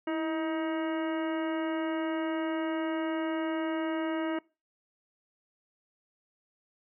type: harmonic tone with a mistuned harmonic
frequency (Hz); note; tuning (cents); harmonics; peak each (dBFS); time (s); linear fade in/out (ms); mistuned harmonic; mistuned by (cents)
316.2; D#4; +28; 1 / 2 / 3 / 4 / 5 / 6 / 7 / 9; -30 / -36 / -40 / -42 / -44 / -46 / -47 / -49; 0.07-4.39; 5; 1; +47
effects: noise-tail reverb RT60 0.3 s tail -23 dB re dry